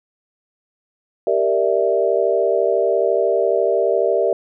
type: chord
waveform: sine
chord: E half-diminished seventh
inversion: first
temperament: equal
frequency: 392 / 466.2 / 587.3 / 659.3 Hz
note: G4 / Bb4 / D5 / E5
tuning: 0 / 0 / 0 / 0 cents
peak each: -20 dBFS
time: 1.27-4.33 s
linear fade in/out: 2 ms
effects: none